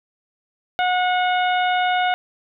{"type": "harmonic tone", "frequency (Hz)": 728, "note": "F#5", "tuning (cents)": -28, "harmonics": [1, 2, 3, 4, 5], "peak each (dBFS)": [-18, -24, -28, -30, -32], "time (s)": [0.79, 2.14], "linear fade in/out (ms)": 0, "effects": []}